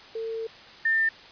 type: tone pair in turn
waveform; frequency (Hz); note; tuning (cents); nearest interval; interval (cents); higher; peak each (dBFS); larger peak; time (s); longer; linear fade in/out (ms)
sine; 449.7 / 1798.8; A4 / A6; +38 / +38; 2 octaves; 2400; second; -29 / -20; second; 0.15-0.47 / 0.85-1.09; first; 5
effects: white hiss -47 dBFS RMS until 1.31 s + resampled to 11025 Hz